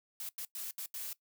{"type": "noise bursts at uneven times", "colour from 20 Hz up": "blue", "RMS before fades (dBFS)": -41, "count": 5, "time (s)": [[0.2, 0.29], [0.38, 0.45], [0.55, 0.71], [0.78, 0.86], [0.94, 1.13]], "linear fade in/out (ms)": 2, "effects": ["noise-tail reverb RT60 0.1 s tail -19 dB re dry"]}